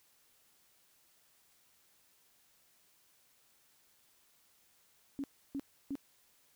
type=tone bursts; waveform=sine; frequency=277.2 Hz; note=C#4; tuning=in tune; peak=-35 dBFS; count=3; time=5.19-5.954 s; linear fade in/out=0 ms; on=48 ms; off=310 ms; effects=white hiss -69 dBFS RMS until 6.55 s